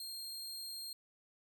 sawtooth tone, 4213 Hz, C8, 11 cents sharp, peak -40 dBFS, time 0-0.93 s, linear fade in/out 2 ms, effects none

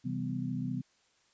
sine chord, C major seventh, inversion none, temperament equal with one note detuned, 130.81 / 164.81 / 196 / 250.8 Hz, C3 / E3 / G3 / B3, 0 / 0 / 0 / +27 cents, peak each -37 / -39 / -39 / -36 dBFS, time 0.04-0.82 s, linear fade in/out 20 ms, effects white hiss -69 dBFS RMS until 1.33 s + resampled to 16000 Hz

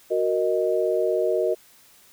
sine chord, D# minor, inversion first, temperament equal, 370 / 466.2 / 622.3 Hz, F#4 / A#4 / D#5, 0 / 0 / 0 cents, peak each -24 dBFS, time 0.1-1.55 s, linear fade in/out 20 ms, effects white hiss -54 dBFS RMS until 2.12 s

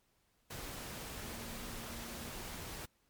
sine tone in noise, 231.9 Hz, A#3, 9 cents flat, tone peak -51 dBFS, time 1.22-2.31 s, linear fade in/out 10 ms, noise pink, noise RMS -45 dBFS, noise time 0.5-2.86 s, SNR -9 dB, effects pink hiss -75 dBFS RMS until 3.09 s + MP3 96 kbps

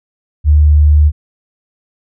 sine tone, 74.8 Hz, D2, 32 cents sharp, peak -4 dBFS, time 0.44-1.12 s, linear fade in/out 50 ms, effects none

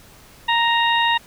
harmonic tone, 932.3 Hz, A#5, in tune, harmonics 1 / 2 / 3 / 4, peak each -18 / -21 / -23 / -24 dBFS, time 0.48-1.18 s, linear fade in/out 10 ms, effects pink hiss -47 dBFS RMS until 1.26 s

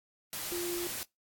sine tone in noise, 349.2 Hz, F4, in tune, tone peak -34 dBFS, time 0.52-0.87 s, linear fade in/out 0 ms, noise white, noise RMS -38 dBFS, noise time 0.33-1.03 s, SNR +1 dB, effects noise-tail reverb RT60 0.2 s tail -25 dB re dry + AAC 64 kbps

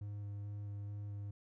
triangle tone with vibrato, 102.2 Hz, G#2, 27 cents flat, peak -39 dBFS, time 0.01-1.31 s, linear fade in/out 5 ms, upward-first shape square, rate 2.3 Hz, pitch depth 9 cents each way, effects none

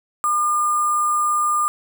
sine tone with sample-and-hold, 1203 Hz, D6, 41 cents sharp, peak -16 dBFS, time 0.24-1.68 s, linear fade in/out 0 ms, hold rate 8820 Hz, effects none

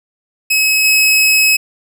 sawtooth tone with level steps, 2563 Hz, E7, 49 cents flat, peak -7 / -5 dBFS, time 0.5-1.57 s, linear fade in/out 10 ms, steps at 0.84 s, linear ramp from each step 10 ms, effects none

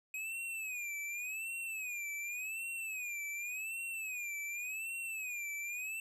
square tone with vibrato, 2516 Hz, D#7, 19 cents sharp, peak -39 dBFS, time 0.14-6 s, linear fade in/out 2 ms, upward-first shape sine, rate 0.88 Hz, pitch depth 140 cents each way, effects resampled to 32000 Hz

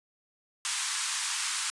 white band-pass noise, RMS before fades -32 dBFS, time 0.65-1.7 s, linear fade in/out 0 ms, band 920 to 9700 Hz, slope 48 dB/octave, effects resampled to 24000 Hz

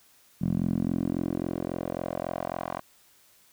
10% pulse tone with band-pass filter sweep, 43.65 Hz, F1, in tune, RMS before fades -30 dBFS, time 0.41-2.8 s, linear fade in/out 10 ms, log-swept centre 180 to 890 Hz, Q 2.2, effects white hiss -60 dBFS RMS until 3.52 s

